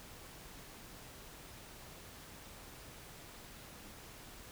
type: silence
effects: pink hiss -53 dBFS RMS until 4.51 s